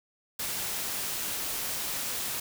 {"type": "noise", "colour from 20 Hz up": "white", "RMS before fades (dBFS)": -33, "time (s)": [0.39, 2.4], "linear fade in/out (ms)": 5, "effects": []}